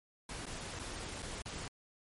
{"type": "noise with dropouts", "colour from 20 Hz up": "pink", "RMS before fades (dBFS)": -43, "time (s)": [0.29, 1.68], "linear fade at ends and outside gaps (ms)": 2, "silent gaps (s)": [[0.456, 0.466], [0.791, 0.795], [1.222, 1.226], [1.42, 1.457]], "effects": ["MP3 48 kbps"]}